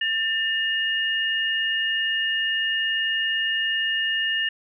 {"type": "tone pair together", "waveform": "sine", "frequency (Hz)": [1789.7, 2852], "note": ["A6", "F7"], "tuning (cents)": [29, 36], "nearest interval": "minor sixth", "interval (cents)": 807, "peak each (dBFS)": -24, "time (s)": [0.01, 4.49], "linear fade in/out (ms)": 5, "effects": []}